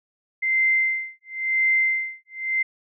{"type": "tone with tremolo", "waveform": "sine", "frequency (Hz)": 2081, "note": "C7", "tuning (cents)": -10, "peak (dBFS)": -16, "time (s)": [0.42, 2.63], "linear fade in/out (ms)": 10, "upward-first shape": "sine", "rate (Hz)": 0.96, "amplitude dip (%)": 100, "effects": []}